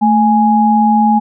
sine tone pair together, 220.5 / 832 Hz, A3 / G#5, +4 / +3 cents, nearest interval octave + major seventh, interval 2299 cents, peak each -10 dBFS, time 0.01-1.2 s, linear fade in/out 20 ms, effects none

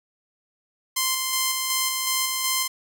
5% pulse tone with tremolo, 1043 Hz, C6, 6 cents flat, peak -9 dBFS, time 0.96-2.68 s, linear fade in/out 10 ms, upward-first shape square, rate 2.7 Hz, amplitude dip 30%, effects none

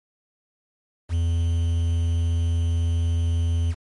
triangle tone with quantisation, 84 Hz, E2, 33 cents sharp, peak -17 dBFS, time 1.09-3.75 s, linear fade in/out 50 ms, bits 7, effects MP3 48 kbps

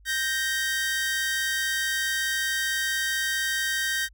sawtooth tone pair together, 1568 / 1864.7 Hz, G6 / A#6, 0 / 0 cents, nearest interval minor third, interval 300 cents, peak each -24 dBFS, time 0.05-4.09 s, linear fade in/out 50 ms, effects added 50 Hz sine -51 dBFS peak until 4.13 s

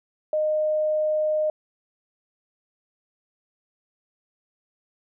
sine tone, 615 Hz, D#5, 20 cents flat, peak -20 dBFS, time 0.33-1.5 s, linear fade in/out 2 ms, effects none

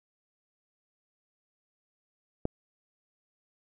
click, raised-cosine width 2 ms, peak -15 dBFS, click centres 2.454 s, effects none

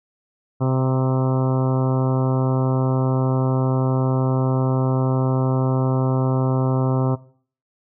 harmonic tone with a mistuned harmonic, 130.4 Hz, C3, 5 cents flat, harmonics 1 / 2 / 3 / 4 / 5 / 6 / 7 / 8 / 9 / 10, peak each -18 / -24 / -28 / -30 / -32 / -34 / -35 / -36 / -37 / -38 dBFS, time 0.6-7.16 s, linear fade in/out 20 ms, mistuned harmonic 7, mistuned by +23 cents, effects noise-tail reverb RT60 0.5 s tail -19 dB re dry

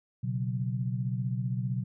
sine chord, B suspended second, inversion none, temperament just, 123.47 / 138.9 / 185.21 Hz, B2 / C#3 / F#3, 0 / +4 / +2 cents, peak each -30 / -35 / -35 dBFS, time 0.23-1.84 s, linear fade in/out 10 ms, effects none

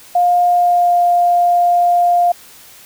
sine tone with pitch glide, 708 to 701.9 Hz, F5 to F5, +23 to +9 cents, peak -9 dBFS, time 0.15-2.32 s, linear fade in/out 5 ms, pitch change -14 cents, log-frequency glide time 0.45-1.01 s, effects white hiss -41 dBFS RMS until 2.85 s

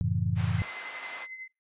sine chord, F# minor seventh, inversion none, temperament just, 92.5 / 111 / 138.75 / 166.5 Hz, F#2 / A2 / C#3 / E3, 0 / +16 / +2 / +18 cents, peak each -30 / -29 / -33 / -32 dBFS, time 0.01-0.62 s, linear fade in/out 0 ms
pink band-pass noise, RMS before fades -43 dBFS, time 0.35-1.27 s, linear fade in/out 50 ms, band 880 to 2900 Hz, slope 12 dB/octave
sine tone with tremolo, 2054 Hz, C7, 33 cents flat, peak -36 dBFS, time 0.58-1.48 s, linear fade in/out 10 ms, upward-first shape triangle, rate 11 Hz, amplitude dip 65%
effects noise-tail reverb RT60 0.2 s tail -21 dB re dry + resampled to 8000 Hz

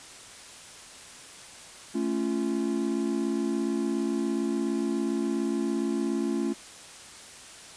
triangle chord, A augmented, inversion none, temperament equal with one note detuned, 220 / 277.2 / 344.2 Hz, A3 / C#4 / E#4, 0 / 0 / -25 cents, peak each -28 dBFS, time 1.94-6.54 s, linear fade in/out 20 ms, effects white hiss -46 dBFS RMS until 7.76 s + resampled to 22050 Hz

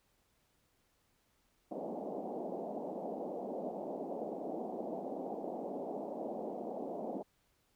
white band-pass noise, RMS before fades -41 dBFS, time 1.71-7.23 s, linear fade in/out 5 ms, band 190 to 760 Hz, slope 48 dB/octave, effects pink hiss -75 dBFS RMS until 7.75 s

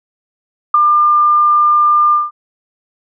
sine tone with ADSR envelope, 1199 Hz, D6, 36 cents sharp, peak -3 dBFS, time 0.74-2.31 s, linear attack 5 ms, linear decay 11 ms, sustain -4 dB, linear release 180 ms, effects none

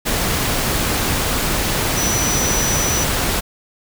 sine tone in noise, 5920 Hz, F#8, in tune, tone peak -20 dBFS, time 1.96-3.05 s, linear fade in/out 20 ms, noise pink, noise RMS -19 dBFS, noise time 0.05-3.41 s, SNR -4 dB, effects none

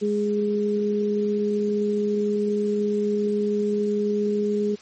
sine tone pair together, 207.7 / 415.1 Hz, G#3 / G#4, 0 / -1 cents, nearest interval octave, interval 1199 cents, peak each -24 / -22 dBFS, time 0.01-4.76 s, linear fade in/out 20 ms, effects white hiss -48 dBFS RMS until 4.81 s + MP3 32 kbps

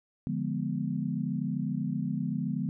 sine chord, D diminished seventh, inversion none, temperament equal, 146.83 / 174.61 / 207.7 / 246.9 Hz, D3 / F3 / Ab3 / Cb4, 0 / 0 / 0 / 0 cents, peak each -34 dBFS, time 0.27-2.69 s, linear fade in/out 0 ms, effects none

